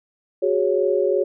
sine chord, F# suspended second, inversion none, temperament equal with one note detuned, 370 / 412.7 / 554.4 Hz, F#4 / G#4 / C#5, 0 / -11 / 0 cents, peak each -21 dBFS, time 0.42-1.24 s, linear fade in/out 10 ms, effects none

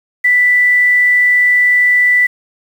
sine tone with quantisation, 1977 Hz, B6, 1 cent sharp, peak -7 dBFS, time 0.24-2.27 s, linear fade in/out 10 ms, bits 6, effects none

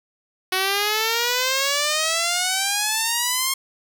5% pulse exponential sweep, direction up, 370 to 1079 Hz, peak -8 dBFS, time 0.52-3.54 s, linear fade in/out 5 ms, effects none

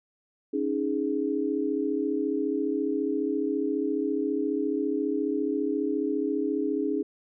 sine chord, C# suspended second, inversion none, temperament just, 277.2 / 311.8 / 415.8 Hz, C#4 / D#4 / G#4, 0 / +4 / +2 cents, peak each -29 dBFS, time 0.53-7.03 s, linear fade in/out 10 ms, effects none

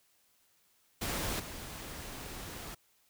pink noise with level steps, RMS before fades -35 / -44 dBFS, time 1.01-2.75 s, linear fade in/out 10 ms, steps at 1.39 s, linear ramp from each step 10 ms, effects white hiss -70 dBFS RMS until 3.09 s

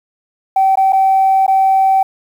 sine tone with dropouts, 770 Hz, G5, 31 cents flat, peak -7 dBFS, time 0.56-2.03 s, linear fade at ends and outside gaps 5 ms, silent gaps 0.756-0.772 / 0.924-0.93 / 1.465-1.479 s, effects tanh soft clip ceiling -4 dBFS + 7-bit

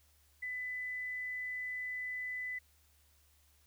sine tone, 2000 Hz, B6, 21 cents sharp, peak -37 dBFS, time 0.42-2.59 s, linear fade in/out 10 ms, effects added 73 Hz sine -68 dBFS peak until 3.66 s + white hiss -70 dBFS RMS until 3.66 s

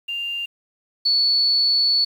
sine tone pair in turn, 2794 / 4435 Hz, F7 / C#8, 0 / 0 cents, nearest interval minor sixth, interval 800 cents, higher second, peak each -24 / -15 dBFS, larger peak second, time 0.08-0.46 / 1.05-2.05 s, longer second, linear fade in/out 10 ms, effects 8-bit

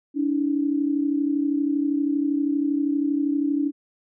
sine tone pair together, 285.4 / 318 Hz, D4 / D#4, -49 / +38 cents, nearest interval major second, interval 187 cents, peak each -21 / -26 dBFS, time 0.14-3.72 s, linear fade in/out 50 ms, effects none

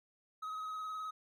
triangle tone with vibrato, 1270 Hz, D#6, 35 cents sharp, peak -37 dBFS, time 0.42-1.11 s, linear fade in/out 10 ms, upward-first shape square, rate 19 Hz, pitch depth 16 cents each way, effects none

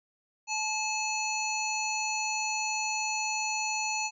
harmonic tone, 863 Hz, A5, 34 cents flat, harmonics 1 / 3 / 5 / 7 / 8, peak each -33 / -33 / -38 / -37 / -37 dBFS, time 0.47-4.11 s, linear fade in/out 50 ms, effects none

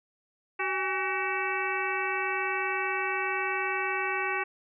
harmonic tone with a mistuned harmonic, 379 Hz, F#4, 42 cents sharp, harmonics 1 / 2 / 3 / 4 / 5 / 6 / 7, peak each -35 / -35 / -35 / -35 / -35 / -35 / -35 dBFS, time 0.59-4.44 s, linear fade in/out 10 ms, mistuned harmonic 2, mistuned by +120 cents, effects none

